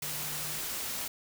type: tone in noise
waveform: sine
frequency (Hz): 151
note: D3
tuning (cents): +48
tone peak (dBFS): -46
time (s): 0.02-0.59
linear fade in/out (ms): 5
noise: white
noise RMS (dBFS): -36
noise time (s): 0.02-1.08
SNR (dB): -13
effects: none